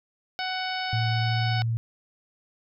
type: harmonic tone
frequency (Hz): 745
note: F#5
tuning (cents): +12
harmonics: 1 / 2 / 3 / 4 / 5 / 6 / 7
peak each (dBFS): -31 / -34 / -36 / -37 / -38 / -39 / -39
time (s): 0.39-1.62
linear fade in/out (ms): 0
type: tone with pitch glide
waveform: sine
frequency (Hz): 113.4 to 114.65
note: A#2 to A#2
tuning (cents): -47 to -28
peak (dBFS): -23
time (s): 0.93-1.77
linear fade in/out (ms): 0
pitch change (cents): +19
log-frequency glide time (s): 1.11-1.4
effects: none